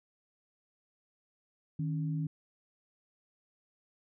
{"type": "tone pair together", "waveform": "sine", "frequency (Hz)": [155.57, 277.2], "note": ["D#3", "C#4"], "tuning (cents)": [0, 0], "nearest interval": "minor seventh", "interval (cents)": 1000, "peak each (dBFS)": [-31, -40], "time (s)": [1.79, 2.27], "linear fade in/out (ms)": 5, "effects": []}